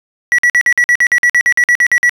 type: tone bursts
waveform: triangle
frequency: 1940 Hz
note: B6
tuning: 31 cents flat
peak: -5 dBFS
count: 16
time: 0.32-2.094 s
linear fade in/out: 0 ms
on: 64 ms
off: 50 ms
effects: resampled to 32000 Hz